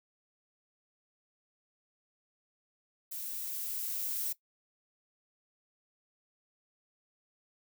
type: noise with level ramp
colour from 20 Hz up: violet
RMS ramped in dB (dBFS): -40 to -34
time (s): 3.11-4.33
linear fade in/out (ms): 10
effects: noise-tail reverb RT60 0.1 s tail -18 dB re dry